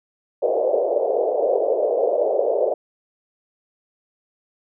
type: band-pass noise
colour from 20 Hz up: pink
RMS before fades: -20 dBFS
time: 0.42-2.74 s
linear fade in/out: 5 ms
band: 430 to 650 Hz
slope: 48 dB/octave
effects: none